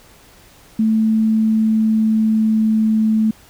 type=tone with pitch glide; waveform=sine; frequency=220 to 218.6 Hz; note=A3 to A3; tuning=0 to -11 cents; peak=-12 dBFS; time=0.79-3.31 s; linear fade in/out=5 ms; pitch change=-11 cents; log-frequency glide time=1.13-2.95 s; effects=pink hiss -47 dBFS RMS until 3.49 s